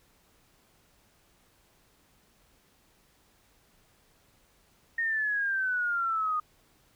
sine exponential sweep, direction down, 1856 to 1227 Hz, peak -26 dBFS, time 4.98-6.4 s, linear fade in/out 5 ms, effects pink hiss -65 dBFS RMS until 6.95 s

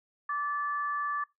sine tone pair together, 1164 / 1740 Hz, D6 / A6, -16 / -20 cents, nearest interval perfect fifth, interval 696 cents, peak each -30 / -36 dBFS, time 0.29-1.24 s, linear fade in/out 5 ms, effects noise-tail reverb RT60 0.2 s tail -22 dB re dry

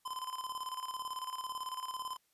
square tone with tremolo, 1025 Hz, C6, 36 cents flat, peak -37 dBFS, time 0.05-2.17 s, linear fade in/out 10 ms, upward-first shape square, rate 18 Hz, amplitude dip 65%, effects white hiss -75 dBFS RMS until 2.33 s + resampled to 32000 Hz

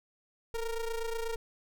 square ring-modulated tone, 233.1 Hz, A#3, in tune, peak -30 dBFS, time 0.54-1.36 s, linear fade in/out 2 ms, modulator 219 Hz, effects none

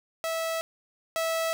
sawtooth tone pair in turn, 653 / 653 Hz, E5 / E5, -17 / -17 cents, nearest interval unison, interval 0 cents, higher neither, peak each -24 / -22 dBFS, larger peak second, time 0.24-0.61 / 1.16-1.53 s, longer neither, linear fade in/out 0 ms, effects none

